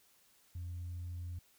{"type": "tone", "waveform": "sine", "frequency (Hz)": 87.31, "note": "F2", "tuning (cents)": 0, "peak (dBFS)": -38, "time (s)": [0.55, 1.39], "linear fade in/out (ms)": 5, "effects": ["tanh soft clip ceiling -37 dBFS", "white hiss -68 dBFS RMS until 1.58 s"]}